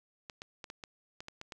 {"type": "clicks", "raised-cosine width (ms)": 0.2, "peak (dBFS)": -26, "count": 9, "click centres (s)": [0.298, 0.419, 0.642, 0.701, 0.838, 1.205, 1.284, 1.414, 1.522], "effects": []}